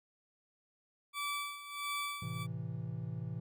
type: tone with tremolo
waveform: 20% pulse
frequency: 1156 Hz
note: D6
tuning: 28 cents flat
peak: -30 dBFS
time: 1.13-2.47 s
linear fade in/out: 50 ms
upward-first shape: sine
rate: 1.5 Hz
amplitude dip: 75%
type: chord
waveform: triangle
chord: A minor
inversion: none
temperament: equal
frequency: 110 / 130.81 / 164.81 Hz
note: A2 / C3 / E3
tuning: 0 / 0 / 0 cents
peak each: -40 dBFS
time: 2.22-3.4 s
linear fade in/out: 5 ms
effects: none